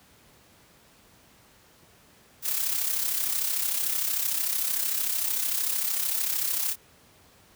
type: noise with amplitude modulation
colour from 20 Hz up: blue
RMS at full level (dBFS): -25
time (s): 2.42-6.76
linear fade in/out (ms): 50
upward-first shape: sine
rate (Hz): 33.3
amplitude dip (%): 55
effects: pink hiss -57 dBFS RMS until 7.55 s + high-pass 60 Hz 12 dB/octave